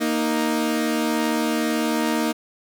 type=tone pair together; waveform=sawtooth; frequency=233.1 / 311.2 Hz; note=A#3 / D#4; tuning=0 / 0 cents; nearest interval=perfect fourth; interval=500 cents; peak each=-19 dBFS; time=0-2.33 s; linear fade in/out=20 ms; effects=none